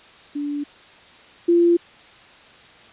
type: tone pair in turn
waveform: sine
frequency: 290 / 343.5 Hz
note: D4 / F4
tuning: -22 / -29 cents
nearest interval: minor third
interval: 293 cents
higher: second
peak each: -23 / -12 dBFS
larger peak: second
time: 0.35-0.64 / 1.48-1.77 s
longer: neither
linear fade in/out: 10 ms
effects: white hiss -47 dBFS RMS until 2.92 s + resampled to 8000 Hz